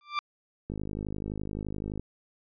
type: tone with exponential growth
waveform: sawtooth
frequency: 1180 Hz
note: D6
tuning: 8 cents sharp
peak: -20 dBFS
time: 0.01-0.19 s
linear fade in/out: 1 ms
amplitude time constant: 37 ms
type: click train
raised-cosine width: 3 ms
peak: -22 dBFS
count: 68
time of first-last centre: 0.7-1.996 s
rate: 51.7 Hz
effects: resampled to 11025 Hz